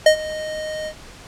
square tone with ADSR envelope, 620 Hz, D#5, 6 cents flat, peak -7 dBFS, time 0.06-0.94 s, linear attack 4 ms, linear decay 93 ms, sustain -19 dB, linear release 70 ms, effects pink hiss -41 dBFS RMS until 1.27 s + low-pass 8000 Hz 12 dB/octave

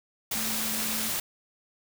sine tone in noise, 220 Hz, A3, in tune, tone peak -37 dBFS, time 0.35-1.09 s, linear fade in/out 5 ms, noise white, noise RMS -30 dBFS, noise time 0.31-1.2 s, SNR -10 dB, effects none

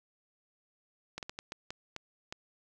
slowing click train, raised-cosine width 0.2 ms, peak -22 dBFS, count 8, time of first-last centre 1.18-2.325 s, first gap 48 ms, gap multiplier 1.4, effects none

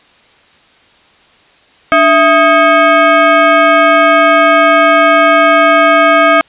sine tone with frequency modulation, 293.7 Hz, D4, in tune, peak -4 dBFS, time 1.92-6.41 s, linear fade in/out 0 ms, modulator 956 Hz, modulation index 1.9, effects white hiss -46 dBFS RMS until 6.48 s + resampled to 8000 Hz

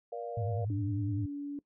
sine chord, Bb major, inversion none, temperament equal with one note detuned, 474 / 587.3 / 698.5 Hz, Bb4 / D5 / F5, +29 / 0 / 0 cents, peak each -39 / -42 / -41 dBFS, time 0.12-0.65 s, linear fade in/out 5 ms
sine tone with vibrato, 105.4 Hz, G#2, 26 cents sharp, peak -31 dBFS, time 0.37-1.26 s, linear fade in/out 5 ms, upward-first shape sine, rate 10 Hz, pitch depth 130 cents each way
sine tone with pitch glide, 293.7 to 286.2 Hz, D4 to D4, 0 to -45 cents, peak -35 dBFS, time 0.7-1.59 s, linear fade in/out 2 ms, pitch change -45 cents, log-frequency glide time 1.21-1.3 s
effects noise-tail reverb RT60 0.1 s tail -21 dB re dry

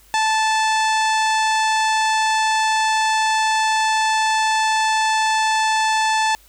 harmonic tone, 876 Hz, A5, 8 cents flat, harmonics 1 / 2 / 3 / 4 / 5 / 6 / 7 / 8 / 9 / 10, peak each -17 / -23 / -27 / -29 / -31 / -33 / -34 / -35 / -36 / -37 dBFS, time 0.14-6.35 s, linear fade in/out 0 ms, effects added 50 Hz sine -52 dBFS peak until 6.48 s + white hiss -52 dBFS RMS until 6.48 s

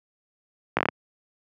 slowing click train, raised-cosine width 0.5 ms, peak -6 dBFS, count 6, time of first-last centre 0.77-0.887 s, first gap 17 ms, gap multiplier 1.16, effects high-pass 150 Hz 12 dB/octave

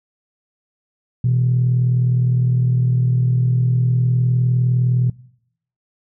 sine tone pair together, 123.47 / 163.16 Hz, B2 / E3, 0 / -17 cents, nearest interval perfect fourth, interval 483 cents, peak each -13 / -23 dBFS, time 1.24-5.1 s, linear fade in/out 5 ms, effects noise-tail reverb RT60 0.7 s tail -21 dB re dry + tanh soft clip ceiling -8 dBFS

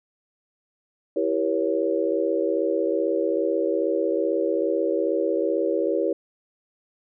sine chord, E diminished seventh, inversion none, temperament equal with one note detuned, 329.6 / 392 / 478.4 / 554.4 Hz, E4 / G4 / Bb4 / Db5, 0 / 0 / +45 / 0 cents, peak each -26 dBFS, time 1.16-6.13 s, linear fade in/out 5 ms, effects none

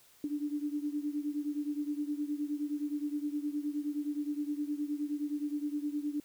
sine beating tone pair, 291.2 / 300.8 Hz, D4 / D4, -15 / +42 cents, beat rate 9.6 Hz, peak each -34 / -37 dBFS, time 0.24-6.2 s, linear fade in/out 2 ms, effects white hiss -62 dBFS RMS until 6.24 s

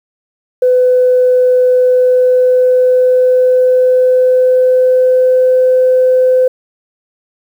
sine tone with pitch glide, 503 to 510.9 Hz, B4 to C5, +32 to -41 cents, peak -5 dBFS, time 0.62-6.48 s, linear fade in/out 5 ms, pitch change +27 cents, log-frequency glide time 1.69-5.6 s, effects tanh soft clip ceiling -1 dBFS + 7-bit

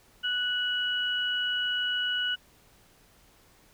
sine tone pair together, 1480 / 2933 Hz, F#6 / F#7, 0 / -16 cents, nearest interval octave, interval 1184 cents, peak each -30 / -28 dBFS, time 0.23-2.36 s, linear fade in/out 20 ms, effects pink hiss -60 dBFS RMS until 3.73 s

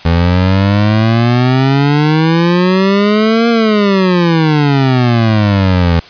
25% pulse exponential two-way sweep, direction up then down, 82.41 to 234.8 to 82.41 Hz, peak -4 dBFS, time 0.05-6 s, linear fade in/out 5 ms, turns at 3.49 s, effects white hiss -35 dBFS RMS until 6.09 s + resampled to 11025 Hz

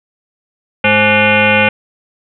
sine tone with frequency modulation, 1480 Hz, F#6, in tune, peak -7 dBFS, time 0.84-1.69 s, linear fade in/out 5 ms, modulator 317 Hz, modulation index 4.2, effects none

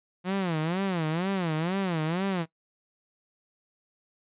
sawtooth tone with vibrato, 174.61 Hz, F3, in tune, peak -22 dBFS, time 0.24-2.46 s, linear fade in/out 50 ms, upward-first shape sine, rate 2.1 Hz, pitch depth 210 cents each way, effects noise-tail reverb RT60 0.1 s tail -19 dB re dry + resampled to 8000 Hz

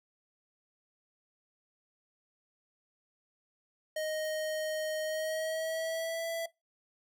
square tone with pitch glide, 622.3 to 663.1 Hz, D#5 to E5, 0 to +10 cents, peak -33 dBFS, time 3.96-6.46 s, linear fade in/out 5 ms, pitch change +110 cents, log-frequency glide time 5.03-6.28 s
violet noise with exponential decay, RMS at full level -50 dBFS, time 4.25-4.41 s, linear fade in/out 0 ms, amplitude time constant 33 ms
effects noise-tail reverb RT60 0.2 s tail -20 dB re dry

